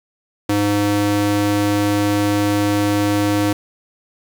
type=tone with high-pass filter; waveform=square; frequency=102.7 Hz; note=G#2; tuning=19 cents flat; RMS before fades=-17 dBFS; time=0.49-3.53 s; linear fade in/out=5 ms; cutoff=210 Hz; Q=4.4; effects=7-bit